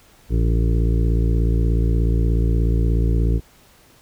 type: harmonic tone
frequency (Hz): 56.7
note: A#1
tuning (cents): -47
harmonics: 1 / 2 / 3 / 5 / 6 / 7 / 8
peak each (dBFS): -16 / -22 / -26 / -30 / -32 / -33 / -34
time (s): 0.29-3.41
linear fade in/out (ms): 50
effects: pink hiss -52 dBFS RMS until 4.01 s